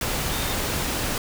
sine tone in noise, 3649 Hz, A#7, 38 cents flat, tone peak -35 dBFS, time 0.32-0.53 s, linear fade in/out 2 ms, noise pink, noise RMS -26 dBFS, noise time 0.01-1.18 s, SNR -12 dB, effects none

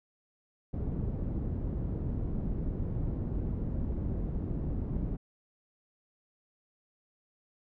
pink low-pass noise, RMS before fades -33 dBFS, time 0.73-5.17 s, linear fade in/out 10 ms, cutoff 260 Hz, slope 12 dB/octave, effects none

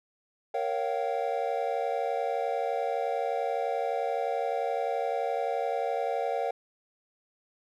triangle chord, G half-diminished seventh, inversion first, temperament equal with one note detuned, 466.2 / 554.4 / 698.5 / 770.1 Hz, Bb4 / Db5 / F5 / G5, 0 / 0 / 0 / -31 cents, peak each -31 dBFS, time 0.54-6.51 s, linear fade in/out 5 ms, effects none

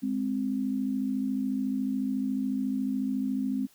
sine tone pair together, 207.6 / 261.6 Hz, G#3 / C4, 0 / 0 cents, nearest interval major third, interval 400 cents, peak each -31 / -28 dBFS, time 0.02-3.67 s, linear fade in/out 20 ms, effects white hiss -61 dBFS RMS until 3.74 s

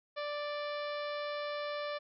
harmonic tone, 587.3 Hz, D5, in tune, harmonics 1 / 2 / 3 / 4 / 5 / 6 / 7 / 8 / 9, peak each -37 / -42 / -46 / -48 / -53 / -50 / -52 / -56 / -57 dBFS, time 0.16-1.99 s, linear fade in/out 20 ms, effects none

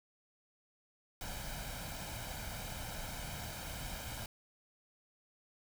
pink noise with comb filter, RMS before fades -43 dBFS, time 1.21-4.26 s, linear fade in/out 2 ms, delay 1.3 ms, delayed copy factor +0.65, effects none

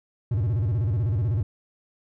triangle tone with vibrato, 106.4 Hz, G#2, 42 cents sharp, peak -19 dBFS, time 0.31-1.43 s, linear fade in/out 5 ms, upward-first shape square, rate 16 Hz, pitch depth 230 cents each way, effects none

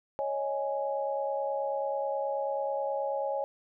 sine chord, C# suspended second, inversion none, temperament just, 554.4 / 623.7 / 831.5 Hz, C#5 / D#5 / G#5, 0 / +4 / +2 cents, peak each -31 / -36 / -34 dBFS, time 0.19-3.44 s, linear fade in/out 0 ms, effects none

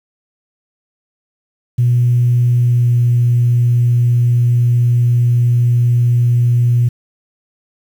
sine tone with pitch glide, 121.6 to 120.48 Hz, B2 to B2, -26 to -42 cents, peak -8 dBFS, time 1.78-6.89 s, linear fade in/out 10 ms, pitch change -16 cents, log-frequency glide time 2.55-2.92 s, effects tanh soft clip ceiling -4 dBFS + 7-bit

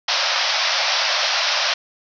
white band-pass noise, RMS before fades -20 dBFS, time 0.08-1.74 s, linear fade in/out 5 ms, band 540 to 5700 Hz, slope 96 dB/octave, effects none

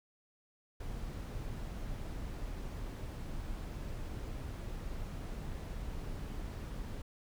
brown noise, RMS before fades -41 dBFS, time 0.8-7.02 s, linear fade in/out 5 ms, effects none

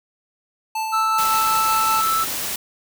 square tone with tremolo, 880 Hz, A5, in tune, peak -22 dBFS, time 0.75-2.01 s, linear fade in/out 5 ms, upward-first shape sine, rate 5.3 Hz, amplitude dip 30%
triangle tone, 1318.5 Hz, E6, in tune, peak -16 dBFS, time 0.92-2.25 s, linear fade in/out 20 ms
white noise, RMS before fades -26 dBFS, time 1.18-2.56 s, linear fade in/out 5 ms
effects none

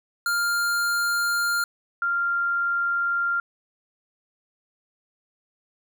square / sine tone pair in turn, 1400 / 1391.1 Hz, F6 / F6, +4 / -7 cents, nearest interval unison, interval 11 cents, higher first, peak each -22 / -21 dBFS, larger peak second, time 0.26-1.64 / 2.02-3.4 s, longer neither, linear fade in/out 2 ms, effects none

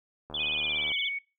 click train, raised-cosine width 1 ms, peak -29 dBFS, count 48, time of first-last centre 0.3-0.918 s, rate 76.1 Hz
sine tone with vibrato, 3228 Hz, G#7, 50 cents flat, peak -29 dBFS, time 0.34-1.09 s, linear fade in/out 5 ms, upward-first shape sine, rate 17 Hz, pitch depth 150 cents each way
sine tone with pitch glide, 2489 to 2230 Hz, D#7 to C#7, 0 to +10 cents, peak -30 dBFS, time 0.39-1.19 s, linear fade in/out 10 ms, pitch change -190 cents, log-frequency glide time 0.54-0.97 s
effects noise-tail reverb RT60 0.3 s tail -23 dB re dry

